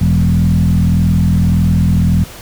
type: tone with frequency modulation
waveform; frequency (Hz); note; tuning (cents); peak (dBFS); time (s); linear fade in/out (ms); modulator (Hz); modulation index
sine; 131.3; C3; +6; -8; 0.01-2.24; 5; 41.7; 1.8
effects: pink hiss -33 dBFS RMS until 2.41 s